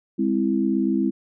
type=chord; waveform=sine; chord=Ab augmented; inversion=none; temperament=equal with one note detuned; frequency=203.8 / 261.6 / 329.6 Hz; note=Ab3 / C4 / E4; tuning=-32 / 0 / 0 cents; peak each=-23 dBFS; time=0.18-1.11 s; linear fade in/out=20 ms; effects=none

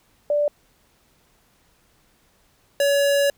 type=tone pair in turn; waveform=sine / square; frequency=587.3 / 565 Hz; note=D5 / C#5; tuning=0 / +33 cents; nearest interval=minor second; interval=67 cents; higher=first; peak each=-17 dBFS; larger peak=neither; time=0.3-0.48 / 2.8-3.3 s; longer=second; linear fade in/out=2 ms; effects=pink hiss -61 dBFS RMS until 3.37 s

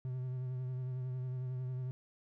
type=tone with vibrato; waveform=triangle; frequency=127.7 Hz; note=C3; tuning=42 cents flat; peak=-34 dBFS; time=0.05-1.91 s; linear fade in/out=0 ms; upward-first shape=triangle; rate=11 Hz; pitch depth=36 cents each way; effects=none

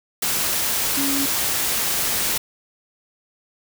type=tone in noise; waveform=sine; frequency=277.2 Hz; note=C#4; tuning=in tune; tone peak=-23 dBFS; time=0.97-1.26 s; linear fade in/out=5 ms; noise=white; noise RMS=-22 dBFS; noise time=0.22-2.38 s; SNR=-4 dB; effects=none

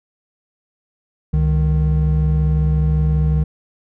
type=tone pair together; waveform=triangle; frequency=68.7 / 154.11 Hz; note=C#2 / D#3; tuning=-15 / -16 cents; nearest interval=octave + major second; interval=1399 cents; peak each=-14 dBFS; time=1.33-3.44 s; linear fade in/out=10 ms; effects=none

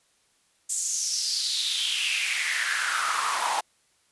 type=noise with high-pass filter sweep; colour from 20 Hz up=pink; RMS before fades=-27 dBFS; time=0.69-3.61 s; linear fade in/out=10 ms; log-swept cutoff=7700 to 850 Hz; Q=5.3; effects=white hiss -66 dBFS RMS until 4.11 s + resampled to 24000 Hz

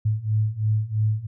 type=beating tone pair; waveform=sine; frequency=106.3 / 109.3 Hz; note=G#2 / A2; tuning=+41 / -11 cents; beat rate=3 Hz; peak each=-24 / -22 dBFS; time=0.05-1.27 s; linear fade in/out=10 ms; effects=none

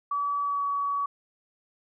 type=tone with pitch glide; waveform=sine; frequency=1145 to 1133.2 Hz; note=D6 to C#6; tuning=-44 to +38 cents; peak=-25 dBFS; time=0.11-1.06 s; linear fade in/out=5 ms; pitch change=-18 cents; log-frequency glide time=0.42-0.63 s; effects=none

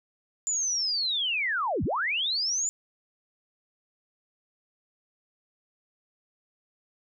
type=linear two-way sweep; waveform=sine; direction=down then up; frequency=7150 to 58 to 7150 Hz; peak=-25 dBFS; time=0.47-2.69 s; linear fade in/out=0 ms; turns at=1.84 s; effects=none

